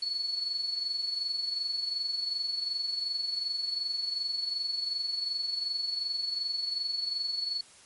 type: tone with amplitude modulation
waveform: sine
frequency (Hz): 4407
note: C#8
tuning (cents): -11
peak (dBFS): -27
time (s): 0.02-7.61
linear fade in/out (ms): 5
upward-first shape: sine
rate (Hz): 22.7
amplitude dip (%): 55
effects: white hiss -55 dBFS RMS until 7.85 s + MP3 48 kbps